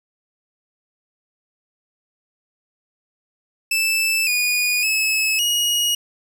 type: tone with pitch steps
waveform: sawtooth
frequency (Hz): 2638 / 2457 / 2589 / 2888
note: E7 / D#7 / E7 / F#7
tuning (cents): +1 / -22 / -32 / -43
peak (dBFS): -14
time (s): 3.71-5.95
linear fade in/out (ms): 5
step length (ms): 560
effects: none